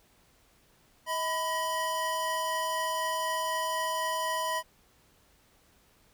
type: tone cluster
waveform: square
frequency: 637 / 997 / 1907 Hz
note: D#5 / B5 / A#6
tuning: +41 / +16 / +39 cents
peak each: -36 / -31 / -39 dBFS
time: 1.06-4.63 s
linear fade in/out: 50 ms
effects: pink hiss -64 dBFS RMS until 6.13 s